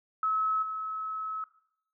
sine tone with level steps, 1291 Hz, E6, 37 cents flat, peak -25 / -32 dBFS, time 0.23-1.44 s, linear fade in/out 2 ms, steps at 0.62 s, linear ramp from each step 10 ms, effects noise-tail reverb RT60 0.7 s tail -17 dB re dry

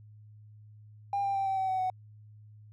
triangle tone with pitch steps, 801 / 791.3 / 781.8 / 772.4 / 763.1 / 753.9 / 744.8 Hz, G5 / G5 / G5 / G5 / G5 / F#5 / F#5, +37 / +16 / -5 / -26 / -47 / +32 / +11 cents, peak -24 dBFS, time 1.13-1.9 s, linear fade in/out 2 ms, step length 110 ms, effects tanh soft clip ceiling -24 dBFS + added 106 Hz sine -50 dBFS peak until 2.72 s

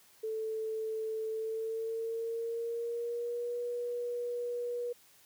sine tone with pitch glide, 440 to 482.6 Hz, A4 to B4, 0 to -40 cents, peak -33 dBFS, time 0.23-4.93 s, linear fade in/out 10 ms, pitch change +160 cents, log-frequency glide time 1.29-3.61 s, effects white hiss -62 dBFS RMS until 5.25 s + high-pass 60 Hz 12 dB/octave

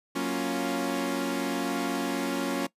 sawtooth chord, Gb major seventh, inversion none, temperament equal, 185 / 233.1 / 277.2 / 349.2 Hz, Gb3 / Bb3 / Db4 / F4, 0 / 0 / 0 / 0 cents, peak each -32 / -30 / -26 / -30 dBFS, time 0.15-2.67 s, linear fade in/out 10 ms, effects noise-tail reverb RT60 0.1 s tail -20 dB re dry + resampled to 32000 Hz

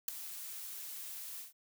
blue noise with ADSR envelope, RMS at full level -30 dBFS, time 0.08-1.53 s, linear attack 5 ms, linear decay 5 ms, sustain -15 dB, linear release 140 ms, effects none

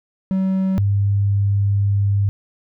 triangle / sine tone pair in turn, 190 / 100.36 Hz, F#3 / G2, +46 / +41 cents, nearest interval major seventh, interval 1105 cents, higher first, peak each -14 dBFS, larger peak neither, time 0.31-0.78 / 0.78-2.29 s, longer second, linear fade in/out 0 ms, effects none

